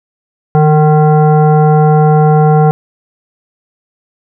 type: tone with frequency modulation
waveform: sine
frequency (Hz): 154.8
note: D#3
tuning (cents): -9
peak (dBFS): -4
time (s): 0.55-2.71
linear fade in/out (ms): 0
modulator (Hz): 610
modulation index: 0.92
effects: none